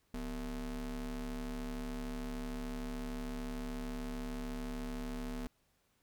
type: ring-modulated tone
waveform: square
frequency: 105.3 Hz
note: G#2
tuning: 24 cents sharp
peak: -36 dBFS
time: 0.14-5.47 s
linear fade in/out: 0 ms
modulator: 142 Hz
effects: pink hiss -75 dBFS RMS until 6.02 s